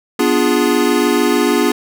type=chord; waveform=square; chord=B diminished seventh; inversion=none; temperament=equal; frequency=246.9 / 293.7 / 349.2 / 415.3 Hz; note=B3 / D4 / F4 / Ab4; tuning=0 / 0 / 0 / 0 cents; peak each=-18 dBFS; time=0.19-1.72 s; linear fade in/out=5 ms; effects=none